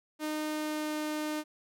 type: tone with pitch glide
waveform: sawtooth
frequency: 306.6 to 304.7 Hz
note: D#4 to D#4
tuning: -25 to -36 cents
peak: -28 dBFS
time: 0.19-1.44 s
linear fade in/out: 50 ms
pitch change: -11 cents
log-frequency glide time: 0.47-0.95 s
effects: none